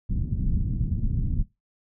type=low-pass noise; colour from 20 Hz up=pink; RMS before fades=-25 dBFS; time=0.09-1.43 s; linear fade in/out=10 ms; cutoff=200 Hz; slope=24 dB/octave; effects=noise-tail reverb RT60 0.2 s tail -18 dB re dry